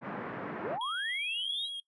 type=band-pass noise; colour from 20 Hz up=pink; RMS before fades=-39 dBFS; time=0.01-0.79 s; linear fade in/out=50 ms; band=160 to 1800 Hz; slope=24 dB/octave
type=linear sweep; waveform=sine; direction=up; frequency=251.2 to 3951 Hz; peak=-33 dBFS; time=0.61-1.69 s; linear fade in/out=50 ms
type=tone with vibrato; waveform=triangle; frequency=3279 Hz; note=G#7; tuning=23 cents flat; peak=-35 dBFS; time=0.81-1.8 s; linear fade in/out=2 ms; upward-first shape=sine; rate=9.1 Hz; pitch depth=18 cents each way
effects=noise-tail reverb RT60 0.1 s tail -21 dB re dry + resampled to 24000 Hz